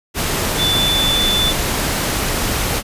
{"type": "tone in noise", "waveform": "sine", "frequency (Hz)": 3500, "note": "A7", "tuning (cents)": -10, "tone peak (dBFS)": -15, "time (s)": [0.57, 1.54], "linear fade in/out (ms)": 50, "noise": "pink", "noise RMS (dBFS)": -19, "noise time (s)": [0.14, 2.83], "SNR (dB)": 1, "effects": ["resampled to 32000 Hz"]}